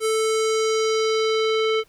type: tone with low-pass filter sweep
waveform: square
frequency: 440 Hz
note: A4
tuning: in tune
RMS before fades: -21 dBFS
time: 0-1.84 s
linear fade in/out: 50 ms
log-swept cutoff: 10000 to 3100 Hz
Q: 2
effects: pink hiss -59 dBFS RMS until 1.88 s